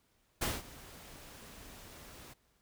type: noise with ADSR envelope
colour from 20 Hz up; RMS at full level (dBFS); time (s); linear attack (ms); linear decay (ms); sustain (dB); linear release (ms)
pink; -32; 0.41-2.34; 11; 200; -20; 13
effects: pink hiss -73 dBFS RMS until 2.61 s